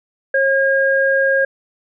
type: tone pair together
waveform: sine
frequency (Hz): 542 / 1624.2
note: C#5 / G#6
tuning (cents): -39 / -39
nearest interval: octave + perfect fifth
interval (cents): 1900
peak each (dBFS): -15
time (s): 0.34-1.45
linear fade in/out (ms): 5
effects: none